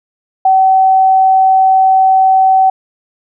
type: tone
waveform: sine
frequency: 762 Hz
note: G5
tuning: 49 cents flat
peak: -5 dBFS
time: 0.45-2.7 s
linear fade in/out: 5 ms
effects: none

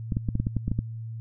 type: clicks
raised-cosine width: 5 ms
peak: -13 dBFS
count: 10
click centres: 0.122 / 0.169 / 0.288 / 0.354 / 0.4 / 0.469 / 0.567 / 0.68 / 0.716 / 0.79 s
effects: added 113 Hz sine -33 dBFS peak until 1.2 s

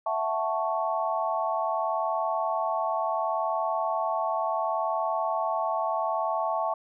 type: chord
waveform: sine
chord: F# minor seventh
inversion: third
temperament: equal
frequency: 659.3 / 740 / 880 / 1108.7 Hz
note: E5 / F#5 / A5 / C#6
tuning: 0 / 0 / 0 / 0 cents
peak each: -29 / -33 / -30 / -31 dBFS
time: 0.06-6.74 s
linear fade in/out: 5 ms
effects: none

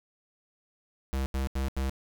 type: tone bursts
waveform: square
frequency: 66.7 Hz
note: C2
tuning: 34 cents sharp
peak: -28 dBFS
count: 4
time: 1.13-1.896 s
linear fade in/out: 0 ms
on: 130 ms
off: 82 ms
effects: none

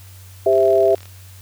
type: chord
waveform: sine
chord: C major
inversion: second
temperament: equal with one note detuned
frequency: 397.5 / 523.3 / 659.3 Hz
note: G4 / C5 / E5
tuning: +24 / 0 / 0 cents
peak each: -15 / -20 / -14 dBFS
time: 0.46-0.95 s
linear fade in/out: 5 ms
type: click train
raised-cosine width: 0.2 ms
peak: -24 dBFS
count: 22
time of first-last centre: 0.53-1.056 s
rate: 39.9 Hz
effects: added 94 Hz sine -39 dBFS peak until 1.41 s + white hiss -47 dBFS RMS until 1.41 s

